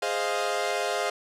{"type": "chord", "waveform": "sawtooth", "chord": "F minor seventh", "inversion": "first", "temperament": "equal", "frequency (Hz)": [415.3, 523.3, 622.3, 698.5], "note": ["Ab4", "C5", "Eb5", "F5"], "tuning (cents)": [0, 0, 0, 0], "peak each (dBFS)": [-28, -28, -28, -26], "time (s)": [0.02, 1.1], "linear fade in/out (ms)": 5, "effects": ["low-pass 9000 Hz 12 dB/octave"]}